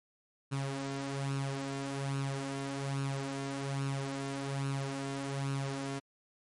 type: tone with flanger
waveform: sawtooth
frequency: 137.5 Hz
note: C#3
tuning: 14 cents flat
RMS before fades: -36 dBFS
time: 0.51-6 s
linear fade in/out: 20 ms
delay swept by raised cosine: 0.73 to 4.43 ms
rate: 1.2 Hz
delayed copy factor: +0.6
effects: MP3 48 kbps